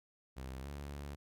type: tone with pitch glide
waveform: sawtooth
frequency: 65.41 to 71.33 Hz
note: C2 to D2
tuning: 0 to -50 cents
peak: -39 dBFS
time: 0.36-1.16 s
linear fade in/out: 20 ms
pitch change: +150 cents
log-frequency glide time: 0.61-0.67 s
effects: none